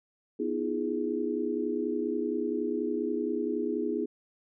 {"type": "chord", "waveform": "sine", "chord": "F half-diminished seventh", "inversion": "second", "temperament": "equal with one note detuned", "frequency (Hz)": [246.9, 311.1, 341.6, 415.3], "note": ["Cb4", "Eb4", "F4", "Ab4"], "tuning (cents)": [0, 0, -38, 0], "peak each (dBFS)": [-34, -33, -34, -32], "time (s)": [0.39, 4.06], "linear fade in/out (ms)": 10, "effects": []}